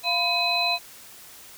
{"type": "tone cluster", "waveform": "sine", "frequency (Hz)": [695, 1000, 2536, 4023], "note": ["F5", "B5", "D#7", "B7"], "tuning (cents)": [-9, 21, 32, 31], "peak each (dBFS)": [-27, -31, -26, -24], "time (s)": [0.03, 0.79], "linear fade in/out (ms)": 50, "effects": ["white hiss -46 dBFS RMS until 1.57 s"]}